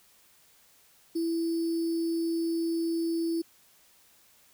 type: tone with sample-and-hold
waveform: sine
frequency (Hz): 331.7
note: E4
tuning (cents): +11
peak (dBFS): -26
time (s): 1.15-3.42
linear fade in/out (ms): 10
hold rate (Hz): 4900
effects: white hiss -61 dBFS RMS until 4.53 s